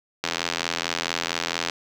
click train, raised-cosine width 0.2 ms, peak -6 dBFS, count 124, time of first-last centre 0.24-1.697 s, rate 84.4 Hz, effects high-pass 150 Hz 12 dB/octave + 7-bit

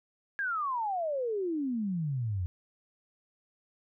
sine exponential sweep, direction down, 1661.2 to 85.4 Hz, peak -29 dBFS, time 0.39-2.46 s, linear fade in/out 0 ms, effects none

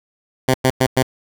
10% pulse tone bursts, 130 Hz, C3, 11 cents flat, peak -4 dBFS, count 4, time 0.48-1.028 s, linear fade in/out 5 ms, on 62 ms, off 100 ms, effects none

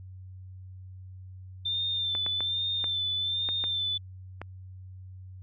sine tone with vibrato, 3567 Hz, A7, 23 cents sharp, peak -27 dBFS, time 1.65-3.98 s, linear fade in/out 10 ms, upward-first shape sine, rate 1.2 Hz, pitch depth 40 cents each way
clicks, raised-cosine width 0.5 ms, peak -22 dBFS, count 7, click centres 2.151 / 2.264 / 2.406 / 2.842 / 3.489 / 3.64 / 4.416 s
effects added 93 Hz sine -42 dBFS peak until 5.42 s

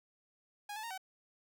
sawtooth tone with pitch steps, 824 / 867 / 926 / 758 Hz, G#5 / A5 / A#5 / F#5, -14 / -26 / -12 / +42 cents, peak -37 dBFS, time 0.69-0.978 s, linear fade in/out 5 ms, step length 72 ms, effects none

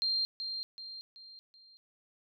sine tone with echo, 4184 Hz, C8, 1 cent flat, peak -28 dBFS, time 0.02-0.25 s, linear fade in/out 0 ms, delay 380 ms, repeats 4, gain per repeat -7 dB, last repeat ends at 1.77 s, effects none

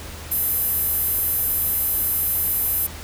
square tone with high-pass filter, 571 Hz, D5, 49 cents flat, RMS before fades -22 dBFS, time 0.31-2.87 s, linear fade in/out 10 ms, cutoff 12000 Hz, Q 5.6, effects added 78 Hz sine -37 dBFS peak until 3.03 s + pink hiss -37 dBFS RMS until 3.03 s

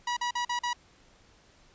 sawtooth tone bursts, 968 Hz, B5, 35 cents flat, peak -24 dBFS, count 5, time 0.07-0.732 s, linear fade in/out 5 ms, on 98 ms, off 43 ms, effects pink hiss -60 dBFS RMS until 1.74 s + resampled to 16000 Hz

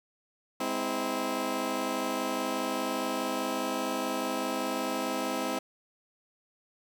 15% pulse chord, Ab augmented, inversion none, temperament just, 207.7 / 259.6 / 324.5 Hz, Ab3 / C4 / E4, 0 / -13 / -27 cents, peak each -31 / -26 / -28 dBFS, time 0.6-5.59 s, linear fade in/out 5 ms, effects none

